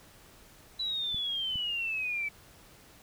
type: exponential sweep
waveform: sine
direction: down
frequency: 3976 to 2290 Hz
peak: -30 dBFS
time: 0.79-2.29 s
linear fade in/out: 10 ms
type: clicks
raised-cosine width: 5 ms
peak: -31 dBFS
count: 2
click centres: 1.145 / 1.557 s
effects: pink hiss -56 dBFS RMS until 3.02 s